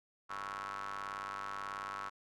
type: ring-modulated tone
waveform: sawtooth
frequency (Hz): 98.4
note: G2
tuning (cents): +7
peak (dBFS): -33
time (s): 0.29-2.1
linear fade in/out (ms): 20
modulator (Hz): 1210
effects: low-pass 8000 Hz 12 dB/octave